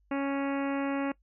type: harmonic tone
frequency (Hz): 277.2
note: C#4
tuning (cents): 0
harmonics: 1 / 2 / 3 / 4 / 5 / 6 / 7 / 8 / 9 / 10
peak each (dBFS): -29 / -35 / -39 / -41 / -43 / -45 / -46 / -47 / -48 / -49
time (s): 0.11-1.12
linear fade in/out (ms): 5
effects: noise-tail reverb RT60 0.1 s tail -21 dB re dry + added 50 Hz sine -64 dBFS peak until 1.22 s